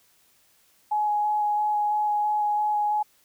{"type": "tone with vibrato", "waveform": "sine", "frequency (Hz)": 839, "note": "G#5", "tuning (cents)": 17, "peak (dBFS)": -21, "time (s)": [0.91, 3.03], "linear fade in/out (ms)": 10, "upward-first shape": "square", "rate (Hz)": 3, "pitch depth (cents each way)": 9, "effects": ["white hiss -62 dBFS RMS until 3.24 s"]}